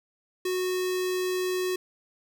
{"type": "tone with notch filter", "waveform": "square", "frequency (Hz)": 367.5, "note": "F#4", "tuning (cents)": -12, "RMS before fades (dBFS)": -28, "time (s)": [0.45, 1.76], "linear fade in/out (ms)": 5, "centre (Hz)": 800, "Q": 0.76, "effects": []}